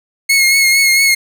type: tone with vibrato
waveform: sawtooth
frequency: 2169 Hz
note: C#7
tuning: 38 cents flat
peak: -5 dBFS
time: 0.29-1.15 s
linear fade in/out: 10 ms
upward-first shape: triangle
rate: 4.4 Hz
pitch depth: 37 cents each way
effects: none